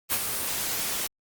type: noise with ADSR envelope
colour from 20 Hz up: white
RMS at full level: -23 dBFS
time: 0.09-1.07 s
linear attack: 37 ms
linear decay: 55 ms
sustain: -6 dB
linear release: 4 ms
effects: Opus 24 kbps